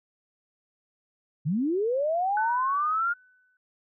sine linear sweep, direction up, 133.4 to 1433 Hz, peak -23 dBFS, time 1.45-3.14 s, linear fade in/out 20 ms
sine tone with exponential decay, 1500 Hz, F#6, 23 cents sharp, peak -27 dBFS, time 2.37-3.57 s, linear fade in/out 2 ms, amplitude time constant 260 ms
effects none

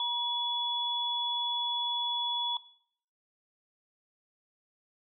sine tone pair together, 956 / 3402 Hz, A#5 / G#7, +43 / +41 cents, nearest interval octave + minor seventh, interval 2198 cents, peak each -33 / -30 dBFS, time 0-2.57 s, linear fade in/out 2 ms, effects noise-tail reverb RT60 0.6 s tail -18 dB re dry

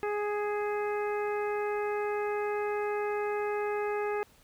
harmonic tone with a mistuned harmonic, 415.3 Hz, G#4, in tune, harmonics 1 / 2 / 3 / 4 / 5 / 6, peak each -30 / -36 / -40 / -42 / -44 / -46 dBFS, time 0.03-4.23 s, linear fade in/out 0 ms, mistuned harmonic 6, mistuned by +36 cents, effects pink hiss -61 dBFS RMS until 4.43 s

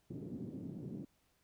white band-pass noise, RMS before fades -45 dBFS, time 0.1-1.05 s, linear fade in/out 5 ms, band 110 to 310 Hz, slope 24 dB/octave, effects pink hiss -75 dBFS RMS until 1.43 s

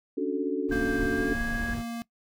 sine chord, D major seventh, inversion third, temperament equal, 277.2 / 293.7 / 370 / 440 Hz, C#4 / D4 / F#4 / A4, 0 / 0 / 0 / 0 cents, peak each -31 dBFS, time 0.17-1.34 s, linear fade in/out 10 ms
brown noise, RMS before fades -34 dBFS, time 0.68-1.84 s, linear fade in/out 50 ms
sine tone with pitch glide, 1581 to 1652 Hz, G6 to G#6, +14 to -10 cents, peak -31 dBFS, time 0.71-1.74 s, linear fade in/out 5 ms, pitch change +76 cents, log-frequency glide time 1.1-1.4 s
square tone, 233.1 Hz, A#3, in tune, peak -33 dBFS, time 0.72-2.02 s, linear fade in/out 0 ms
effects noise-tail reverb RT60 0.1 s tail -20 dB re dry

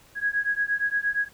sine beating tone pair, 1652 / 1660.6 Hz, G#6 / G#6, -10 / -1 cents, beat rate 8.6 Hz, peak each -26 dBFS, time 0.15-1.29 s, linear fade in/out 50 ms, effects pink hiss -55 dBFS RMS until 1.33 s

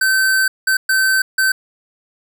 square tone bursts at uneven times, 1541 Hz, G6, 30 cents flat, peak -13 dBFS, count 4, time 0.01-0.48 / 0.67-0.77 / 0.89-1.22 / 1.38-1.52 s, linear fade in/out 5 ms, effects none

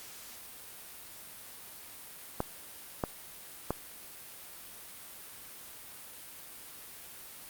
clicks, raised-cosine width 1 ms, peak -15 dBFS, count 3, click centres 2.404 / 3.038 / 3.706 s, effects white hiss -48 dBFS RMS until 7.49 s + Opus 48 kbps

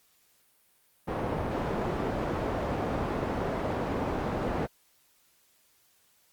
white low-pass noise, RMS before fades -31 dBFS, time 1.07-4.67 s, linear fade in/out 20 ms, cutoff 660 Hz, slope 12 dB/octave, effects white hiss -66 dBFS RMS until 6.32 s + Opus 48 kbps

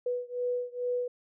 sine beating tone pair, 491.1 / 493.4 Hz, B4 / B4, -10 / -2 cents, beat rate 2.3 Hz, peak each -32 / -33 dBFS, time 0.06-1.08 s, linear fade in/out 5 ms, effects none

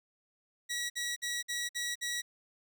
15% pulse tone bursts, 1924 Hz, B6, 46 cents flat, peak -27 dBFS, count 6, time 0.69-2.22 s, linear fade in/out 20 ms, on 210 ms, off 54 ms, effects none

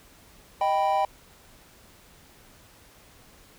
triangle chord, Eb augmented, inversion none, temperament equal, 622.3 / 784 / 987.8 Hz, Eb5 / G5 / B5, 0 / 0 / 0 cents, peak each -26 / -21 / -26 dBFS, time 0.61-1.05 s, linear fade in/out 2 ms, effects pink hiss -54 dBFS RMS until 3.58 s

